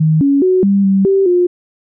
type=tone with pitch steps; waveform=sine; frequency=156.9 / 279.6 / 370.5 / 198.3 / 194.2 / 389.1 / 355.7 Hz; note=D#3 / C#4 / F#4 / G3 / G3 / G4 / F4; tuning=+15 / +15 / +2 / +20 / -16 / -13 / +32 cents; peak=-8 dBFS; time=0-1.47 s; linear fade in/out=10 ms; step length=210 ms; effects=none